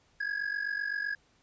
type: ring-modulated tone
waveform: triangle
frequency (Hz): 1661.2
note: G#6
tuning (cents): 0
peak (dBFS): -26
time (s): 0.2-1.15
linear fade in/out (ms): 5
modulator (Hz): 23.9
effects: pink hiss -67 dBFS RMS until 1.42 s + resampled to 16000 Hz